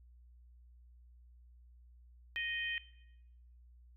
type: harmonic tone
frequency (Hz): 622.3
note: D#5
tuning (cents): 0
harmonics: 3 / 4 / 5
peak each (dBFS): -38 / -40 / -42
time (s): 2.36-2.78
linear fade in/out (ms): 0
effects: noise-tail reverb RT60 0.9 s tail -18 dB re dry + added 60 Hz sine -57 dBFS peak until 3.96 s